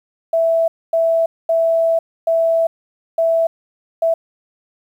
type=tone bursts at uneven times; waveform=sine; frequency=659.3 Hz; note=E5; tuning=in tune; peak=-12 dBFS; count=6; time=0.33-0.68 / 0.93-1.26 / 1.49-1.99 / 2.27-2.67 / 3.18-3.47 / 4.02-4.14 s; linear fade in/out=5 ms; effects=8-bit